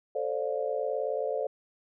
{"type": "chord", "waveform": "sine", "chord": "D minor seventh", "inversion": "second", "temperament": "just", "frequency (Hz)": [440.5, 528.6, 587.3, 704.8], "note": ["A4", "C5", "D5", "F5"], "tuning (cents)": [2, 18, 0, 16], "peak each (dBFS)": [-33, -32, -33, -38], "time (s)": [0.15, 1.47], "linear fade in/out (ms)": 5, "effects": []}